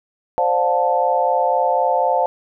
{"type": "chord", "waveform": "sine", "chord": "D minor seventh", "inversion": "third", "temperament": "equal with one note detuned", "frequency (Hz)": [523.3, 587.3, 711.5, 880], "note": ["C5", "D5", "F5", "A5"], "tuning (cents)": [0, 0, 32, 0], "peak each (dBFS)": [-20, -23, -19, -19], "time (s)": [0.38, 2.26], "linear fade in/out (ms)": 0, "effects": []}